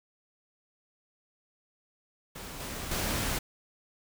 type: noise with level steps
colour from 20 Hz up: pink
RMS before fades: -42 / -38 / -31 dBFS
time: 2.35-3.39 s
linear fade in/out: 10 ms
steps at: 2.6 / 2.91 s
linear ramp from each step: 5 ms
effects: none